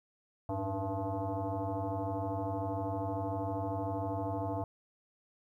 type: tone with frequency modulation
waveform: sine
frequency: 286.1 Hz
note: D4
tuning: 45 cents flat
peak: -32 dBFS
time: 0.49-4.64 s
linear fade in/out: 2 ms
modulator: 195 Hz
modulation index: 3.2
effects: 12-bit